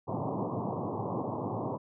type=band-pass noise; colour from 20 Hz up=pink; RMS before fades=-34 dBFS; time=0.07-1.78 s; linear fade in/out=20 ms; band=100 to 1100 Hz; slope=96 dB/octave; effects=none